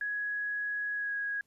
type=tone with pitch glide; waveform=sine; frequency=1671 to 1652.8 Hz; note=G#6 to G#6; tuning=+10 to -9 cents; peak=-31 dBFS; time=0.01-1.41 s; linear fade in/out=2 ms; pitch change=-19 cents; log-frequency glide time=0.94-1.14 s; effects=pink hiss -74 dBFS RMS until 1.46 s + resampled to 32000 Hz